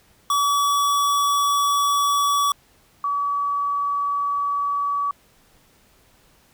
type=tone pair in turn; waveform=square / sine; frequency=1141 / 1141 Hz; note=C#6 / C#6; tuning=+50 / +50 cents; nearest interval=unison; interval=0 cents; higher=neither; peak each=-18 / -20 dBFS; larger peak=first; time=0.3-2.52 / 3.04-5.11 s; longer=first; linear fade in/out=2 ms; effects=pink hiss -57 dBFS RMS until 6.53 s